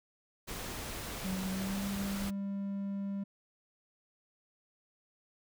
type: noise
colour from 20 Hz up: pink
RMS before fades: -41 dBFS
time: 0.47-2.31 s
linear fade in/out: 20 ms
type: tone with pitch glide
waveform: triangle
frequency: 188.6 to 198.21 Hz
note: F#3 to G3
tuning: +33 to +19 cents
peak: -32 dBFS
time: 1.24-3.24 s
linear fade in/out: 10 ms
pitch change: +86 cents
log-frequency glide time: 1.51-1.81 s
effects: none